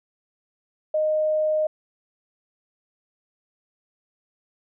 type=tone; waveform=sine; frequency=618 Hz; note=D#5; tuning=12 cents flat; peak=-19 dBFS; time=0.94-1.67 s; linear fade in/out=5 ms; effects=none